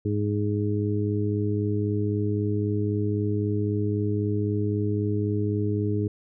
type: harmonic tone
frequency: 103.83 Hz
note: G#2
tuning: in tune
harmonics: 1 / 2 / 3 / 4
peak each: -25 / -31 / -29 / -30 dBFS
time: 0.05-6.08 s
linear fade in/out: 5 ms
effects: none